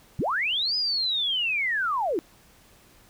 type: linear two-way sweep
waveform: sine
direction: up then down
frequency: 87.31 to 5040 to 297.1 Hz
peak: -23 dBFS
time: 0.19-2.19 s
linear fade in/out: 0 ms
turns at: 0.76 s
effects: pink hiss -56 dBFS RMS until 3.09 s